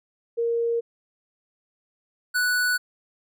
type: tone pair in turn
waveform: sine / square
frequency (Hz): 466.2 / 1480.1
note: A#4 / F#6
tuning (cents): 0 / 0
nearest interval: octave + minor sixth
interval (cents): 2000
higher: second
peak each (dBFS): -21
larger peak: neither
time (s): 0.37-0.81 / 2.34-2.78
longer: neither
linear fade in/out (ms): 20
effects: none